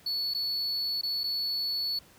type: tone with dropouts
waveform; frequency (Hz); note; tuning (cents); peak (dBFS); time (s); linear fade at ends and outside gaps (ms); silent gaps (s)
triangle; 4424; C#8; -4; -27; 0.06-1.99; 5; 0.338-0.346 / 1.013-1.032 / 1.235-1.239
effects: pink hiss -57 dBFS RMS until 2.18 s + high-pass 60 Hz 12 dB/octave